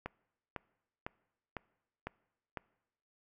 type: click train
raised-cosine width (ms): 0.5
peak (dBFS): -23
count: 6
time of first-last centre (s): 0.06-2.573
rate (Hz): 1.99
effects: noise-tail reverb RT60 0.9 s tail -24 dB re dry